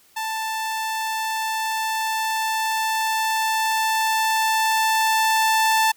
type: tone with level ramp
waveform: sawtooth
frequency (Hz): 883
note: A5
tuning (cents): +6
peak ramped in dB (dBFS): -21 to -12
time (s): 0.16-5.92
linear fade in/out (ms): 10
effects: white hiss -56 dBFS RMS until 5.96 s